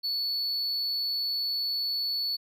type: tone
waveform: triangle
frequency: 4435 Hz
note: C#8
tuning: in tune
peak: -26 dBFS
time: 0.03-2.37 s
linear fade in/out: 20 ms
effects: none